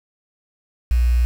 sine tone with quantisation, 60 Hz, B1, 49 cents flat, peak -13 dBFS, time 0.91-1.25 s, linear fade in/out 0 ms, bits 6, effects none

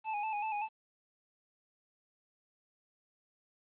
square tone with vibrato, 851 Hz, G#5, 42 cents sharp, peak -34 dBFS, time 0.04-0.69 s, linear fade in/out 50 ms, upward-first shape square, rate 5.2 Hz, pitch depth 50 cents each way, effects resampled to 8000 Hz + 11-bit

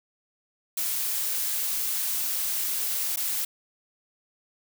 blue noise with dropouts, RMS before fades -28 dBFS, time 0.77-3.45 s, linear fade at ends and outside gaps 5 ms, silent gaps 3.161-3.171 s, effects none

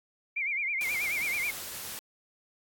sine tone with vibrato, 2243 Hz, C#7, 20 cents sharp, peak -28 dBFS, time 0.36-1.51 s, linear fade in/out 10 ms, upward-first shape sine, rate 9.3 Hz, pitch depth 130 cents each way
white noise, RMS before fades -39 dBFS, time 0.81-1.99 s, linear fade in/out 0 ms
effects AAC 64 kbps

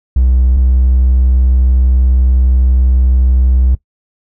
triangle tone pair in turn, 63 / 63.44 Hz, B1 / B1, +35 / +47 cents, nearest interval unison, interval 12 cents, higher second, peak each -4 dBFS, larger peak neither, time 0.16-0.57 / 0.57-3.75 s, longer second, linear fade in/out 5 ms, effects noise-tail reverb RT60 0.1 s tail -19 dB re dry + tanh soft clip ceiling 0 dBFS

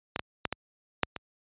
clicks, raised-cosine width 0.3 ms, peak -12 / -15 / -11 / -14 / -6 / -19 dBFS, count 6, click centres 0.161 / 0.194 / 0.453 / 0.526 / 1.033 / 1.163 s, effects high-pass 60 Hz 12 dB/octave + resampled to 8000 Hz

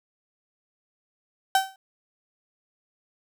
35% pulse tone with exponential decay, 770 Hz, G5, 31 cents flat, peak -13 dBFS, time 1.55-1.76 s, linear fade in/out 2 ms, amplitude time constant 44 ms, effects none

